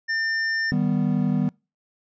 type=tone; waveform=square; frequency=1800 Hz; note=A6; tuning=39 cents sharp; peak=-23 dBFS; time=0.08-0.72 s; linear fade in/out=20 ms
type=chord; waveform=triangle; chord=Eb augmented; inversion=none; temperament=equal with one note detuned; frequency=155.56 / 195.43 / 246.9 Hz; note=Eb3 / G3 / B3; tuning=0 / -5 / 0 cents; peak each=-22 dBFS; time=0.72-1.49 s; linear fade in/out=0 ms
effects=noise-tail reverb RT60 0.3 s tail -26 dB re dry + resampled to 16000 Hz